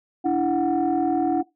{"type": "tone cluster", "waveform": "sine", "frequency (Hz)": [290.4, 330.9, 737], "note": ["D4", "E4", "F#5"], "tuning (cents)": [-19, 7, -7], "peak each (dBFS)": -22, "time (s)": [0.24, 1.43], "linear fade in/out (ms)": 20, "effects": ["noise-tail reverb RT60 0.2 s tail -22 dB re dry", "tanh soft clip ceiling -13 dBFS"]}